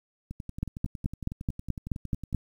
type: two click trains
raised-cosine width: 5 ms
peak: -15 / -24 dBFS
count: 9 / 23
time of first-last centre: 0.63-2.347 / 0.31-2.328 s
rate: 4.66 / 10.9 Hz
effects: 9-bit